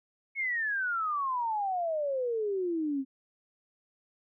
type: exponential sweep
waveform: sine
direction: down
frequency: 2217 to 261.6 Hz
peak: -28 dBFS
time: 0.35-3.05 s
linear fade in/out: 50 ms
effects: none